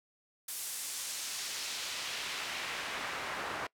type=noise with band-pass filter sweep; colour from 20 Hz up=pink; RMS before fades=-39 dBFS; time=0.48-3.67 s; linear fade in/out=5 ms; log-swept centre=11000 to 1100 Hz; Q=0.87; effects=noise-tail reverb RT60 0.1 s tail -23 dB re dry